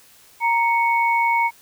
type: tone pair together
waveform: sine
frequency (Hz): 932.3 / 2217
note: A#5 / C#7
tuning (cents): 0 / 0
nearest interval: octave + minor third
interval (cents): 1500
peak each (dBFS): -17 / -21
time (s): 0.4-1.51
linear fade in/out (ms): 50
effects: white hiss -51 dBFS RMS until 1.61 s